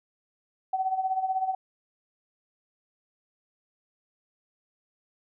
sine tone with tremolo, 758 Hz, F#5, 42 cents sharp, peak -22 dBFS, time 0.73-1.55 s, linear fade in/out 5 ms, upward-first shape sine, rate 16 Hz, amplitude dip 70%, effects none

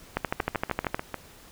two click trains, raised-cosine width 0.5 ms, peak -10 / -15 dBFS, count 11 / 6, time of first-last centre 0.17-0.945 / 0.4-1.143 s, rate 12.9 / 6.73 Hz, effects pink hiss -51 dBFS RMS until 1.51 s

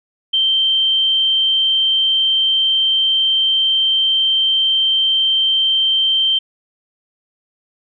sine tone, 3131 Hz, G7, 3 cents flat, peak -12 dBFS, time 0.33-6.39 s, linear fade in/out 10 ms, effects none

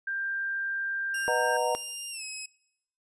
sine tone, 1587 Hz, G6, 21 cents sharp, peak -29 dBFS, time 0.07-1.57 s, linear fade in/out 5 ms
10% pulse tone with pitch glide, 2801 to 2554 Hz, F7 to D#7, +4 to +45 cents, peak -27 dBFS, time 1.14-2.46 s, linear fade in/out 5 ms, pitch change -159 cents, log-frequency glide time 2.11-2.23 s
sine chord, B major seventh, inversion none, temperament just, 493.9 / 617.4 / 740.8 / 926 Hz, B4 / D#5 / F#5 / A#5, 0 / -14 / +2 / -12 cents, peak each -29 / -30 / -32 / -30 dBFS, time 1.28-1.75 s, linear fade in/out 0 ms
effects noise-tail reverb RT60 0.8 s tail -23 dB re dry + resampled to 24000 Hz

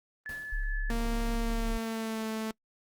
sine tone with tremolo, 1725 Hz, A6, 35 cents flat, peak -35 dBFS, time 0.26-0.91 s, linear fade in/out 0 ms, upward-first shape sine, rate 4.6 Hz, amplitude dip 25%
pink noise with exponential decay, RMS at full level -45 dBFS, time 0.29-0.89 s, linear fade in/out 1 ms, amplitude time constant 130 ms
sine tone, 34.78 Hz, C#1, 7 cents sharp, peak -29 dBFS, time 0.52-1.78 s, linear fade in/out 10 ms
sawtooth tone with pitch glide, 232 to 220.1 Hz, A#3 to A3, -8 to +1 cents, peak -28 dBFS, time 0.9-2.51 s, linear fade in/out 0 ms, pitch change -91 cents, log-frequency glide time 1.35-2.27 s
effects noise-tail reverb RT60 0.1 s tail -26 dB re dry + Opus 24 kbps

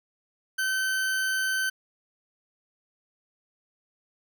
40% pulse tone, 1536 Hz, G6, 36 cents flat, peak -24 dBFS, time 0.58-1.7 s, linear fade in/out 10 ms, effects none

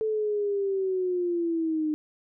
sine linear sweep, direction down, 440 to 302.9 Hz, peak -24 dBFS, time 0.01-1.94 s, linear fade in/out 0 ms, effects none

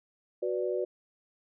sine chord, B minor, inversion second, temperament equal, 370 / 493.9 / 587.3 Hz, F#4 / B4 / D5, 0 / 0 / 0 cents, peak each -31 / -33 / -34 dBFS, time 0.42-0.85 s, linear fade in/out 10 ms, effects none

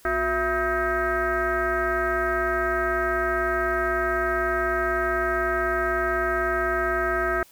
sine tone with frequency modulation, 971 Hz, B5, 30 cents flat, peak -21 dBFS, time 0.05-7.43 s, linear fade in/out 2 ms, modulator 304 Hz, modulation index 2.6, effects white hiss -54 dBFS RMS until 7.51 s

